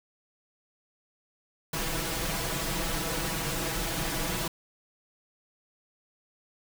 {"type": "noise with comb filter", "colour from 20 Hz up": "pink", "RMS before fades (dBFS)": -31, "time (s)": [1.73, 4.48], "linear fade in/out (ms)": 5, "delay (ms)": 6.1, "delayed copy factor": 0.9, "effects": []}